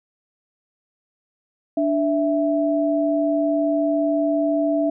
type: tone pair together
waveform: sine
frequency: 293.7 / 659.3 Hz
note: D4 / E5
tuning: 0 / 0 cents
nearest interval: octave + major second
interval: 1400 cents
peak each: -20 dBFS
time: 1.77-4.9 s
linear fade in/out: 5 ms
effects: none